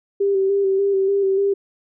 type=tone with vibrato; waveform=sine; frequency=392 Hz; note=G4; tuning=in tune; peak=-15 dBFS; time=0.2-1.54 s; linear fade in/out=10 ms; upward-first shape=square; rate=3.4 Hz; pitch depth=27 cents each way; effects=none